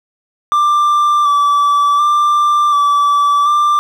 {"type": "tone with vibrato", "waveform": "triangle", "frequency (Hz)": 1170, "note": "D6", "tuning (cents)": -7, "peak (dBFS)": -7, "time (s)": [0.52, 3.79], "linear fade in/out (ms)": 0, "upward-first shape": "square", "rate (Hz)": 0.68, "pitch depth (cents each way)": 21, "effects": []}